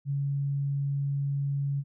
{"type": "tone", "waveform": "sine", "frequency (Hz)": 140.3, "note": "C#3", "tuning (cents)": 21, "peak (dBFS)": -26, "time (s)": [0.05, 1.84], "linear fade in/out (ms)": 50, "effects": []}